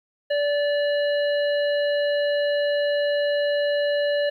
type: harmonic tone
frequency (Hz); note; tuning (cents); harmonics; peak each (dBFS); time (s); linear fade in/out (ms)
580; D5; -22; 1 / 3 / 5 / 7; -20 / -30 / -34 / -37; 0.3-4.3; 10
effects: 10-bit